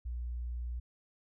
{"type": "tone", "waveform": "sine", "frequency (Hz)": 60, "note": "B1", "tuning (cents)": -49, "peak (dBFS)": -35, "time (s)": [0.05, 0.8], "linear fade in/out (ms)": 10, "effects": []}